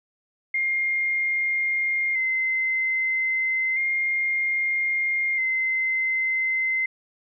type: tone with vibrato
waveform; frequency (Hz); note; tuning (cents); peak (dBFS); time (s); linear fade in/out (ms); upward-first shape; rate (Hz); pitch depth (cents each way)
sine; 2093; C7; 0; -21; 0.54-6.86; 5; square; 0.31; 23
effects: none